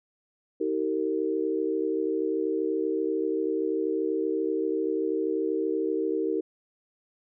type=tone cluster; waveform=sine; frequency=317.1 / 385 / 457.8 Hz; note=D#4 / G4 / A#4; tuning=+33 / -31 / -31 cents; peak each=-29 dBFS; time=0.6-6.41 s; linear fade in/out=10 ms; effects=none

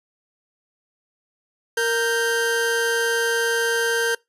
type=tone pair together; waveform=40% pulse; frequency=464.4 / 1568 Hz; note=A#4 / G6; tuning=-7 / 0 cents; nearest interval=octave + major sixth; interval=2107 cents; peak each=-21 dBFS; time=1.77-4.15 s; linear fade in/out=5 ms; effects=noise-tail reverb RT60 0.2 s tail -24 dB re dry + resampled to 32000 Hz

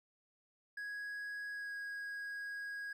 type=tone with pitch glide; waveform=triangle; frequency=1661.2 to 1646.9 Hz; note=G#6 to G#6; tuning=0 to -15 cents; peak=-39 dBFS; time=0.77-2.93 s; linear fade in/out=5 ms; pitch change=-15 cents; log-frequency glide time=1.52-1.73 s; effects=none

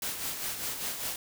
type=noise with tremolo; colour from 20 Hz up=white; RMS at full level=-33 dBFS; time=0.02-1.16 s; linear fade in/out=2 ms; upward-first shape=sine; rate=5 Hz; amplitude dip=50%; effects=none

